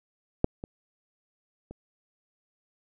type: clicks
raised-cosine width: 2 ms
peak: -7 / -23 / -28 dBFS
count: 3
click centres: 0.444 / 0.639 / 1.71 s
effects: none